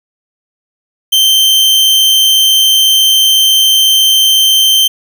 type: tone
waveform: 40% pulse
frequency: 3123 Hz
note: G7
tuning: 7 cents flat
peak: -5 dBFS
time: 1.12-4.88 s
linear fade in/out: 10 ms
effects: none